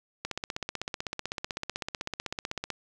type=click train; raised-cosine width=0.2 ms; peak=-15 dBFS; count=40; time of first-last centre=0.25-2.703 s; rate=15.9 Hz; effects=none